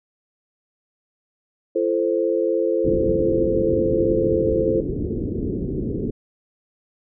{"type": "chord", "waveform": "sine", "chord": "F major", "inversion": "none", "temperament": "equal with one note detuned", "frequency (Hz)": [340.3, 440, 523.3], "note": ["F4", "A4", "C5"], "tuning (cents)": [-45, 0, 0], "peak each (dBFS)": -22, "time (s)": [1.75, 4.81], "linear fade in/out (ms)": 10}
{"type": "low-pass noise", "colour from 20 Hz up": "white", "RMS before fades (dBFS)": -25, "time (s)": [2.84, 6.11], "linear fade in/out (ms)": 10, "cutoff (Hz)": 420, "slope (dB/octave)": 48}
{"effects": []}